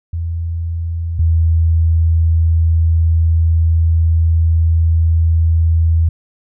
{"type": "tone pair in turn", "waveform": "sine", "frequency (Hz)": [83.5, 81.92], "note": ["E2", "E2"], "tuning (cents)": [23, -10], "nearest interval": "unison", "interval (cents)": 33, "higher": "first", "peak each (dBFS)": [-17, -9], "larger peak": "second", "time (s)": [[0.13, 1.19], [1.19, 6.09]], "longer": "second", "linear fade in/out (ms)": 5, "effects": []}